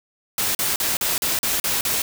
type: noise bursts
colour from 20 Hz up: white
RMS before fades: -22 dBFS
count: 8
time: 0.38-2.02 s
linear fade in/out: 2 ms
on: 170 ms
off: 40 ms
effects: none